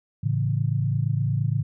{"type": "chord", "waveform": "sine", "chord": "A major", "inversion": "none", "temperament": "equal", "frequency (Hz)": [110, 138.59, 164.81], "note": ["A2", "C#3", "E3"], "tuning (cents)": [0, 0, 0], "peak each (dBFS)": [-24, -24, -30], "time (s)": [0.23, 1.63], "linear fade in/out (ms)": 10, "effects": []}